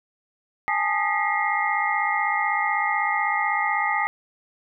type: tone cluster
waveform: sine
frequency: 818 / 874 / 1233 / 1930 / 2118 Hz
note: G#5 / A5 / D#6 / B6 / C7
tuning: -26 / -12 / -16 / -40 / +21 cents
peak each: -27 dBFS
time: 0.68-4.07 s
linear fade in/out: 0 ms
effects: none